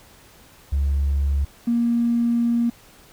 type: tone pair in turn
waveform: triangle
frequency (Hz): 70 / 235.5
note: C#2 / A#3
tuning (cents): +18 / +18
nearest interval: octave + major sixth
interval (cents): 2100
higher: second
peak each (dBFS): -14 / -13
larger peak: second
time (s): 0.72-1.45 / 1.67-2.7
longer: second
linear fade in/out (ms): 10
effects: tanh soft clip ceiling -15 dBFS + pink hiss -50 dBFS RMS until 3.12 s